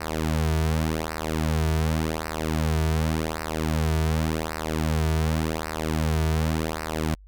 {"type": "tone with flanger", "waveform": "sawtooth", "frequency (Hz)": 79.1, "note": "D#2", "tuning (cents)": 29, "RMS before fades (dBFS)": -25, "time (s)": [0, 7.15], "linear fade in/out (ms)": 10, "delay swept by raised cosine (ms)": [0.29, 3.79], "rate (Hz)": 0.88, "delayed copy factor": -0.85, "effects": ["added 49 Hz sine -45 dBFS peak until 7.27 s"]}